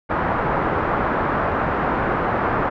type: low-pass noise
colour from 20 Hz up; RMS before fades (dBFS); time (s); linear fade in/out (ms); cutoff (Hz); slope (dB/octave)
white; -21; 0.09-2.7; 20; 1400; 24
effects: none